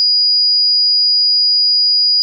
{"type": "tone", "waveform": "sine", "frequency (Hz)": 4897, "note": "D#8", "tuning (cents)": -28, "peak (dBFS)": -9, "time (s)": [0, 2.22], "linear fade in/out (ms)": 0, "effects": []}